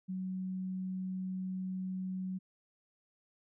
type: tone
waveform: sine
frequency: 186.6 Hz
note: F#3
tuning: 15 cents sharp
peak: -35 dBFS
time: 0.08-2.39 s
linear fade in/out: 20 ms
effects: none